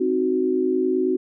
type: chord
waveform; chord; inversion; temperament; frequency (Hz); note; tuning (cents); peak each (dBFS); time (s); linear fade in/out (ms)
sine; C diminished; none; equal; 261.6 / 311.1 / 370; C4 / Eb4 / Gb4; 0 / 0 / 0; -24 / -26 / -20; 0-1.17; 10
effects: none